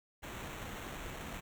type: noise with sample-and-hold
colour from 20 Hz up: pink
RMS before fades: -44 dBFS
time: 0.22-1.41 s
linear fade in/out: 20 ms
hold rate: 4900 Hz
effects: none